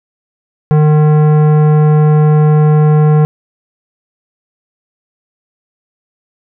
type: tone with tanh clipping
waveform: sine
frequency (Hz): 152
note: D#3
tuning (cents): -40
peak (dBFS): -7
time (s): 0.71-3.25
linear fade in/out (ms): 0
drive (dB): 15
effects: none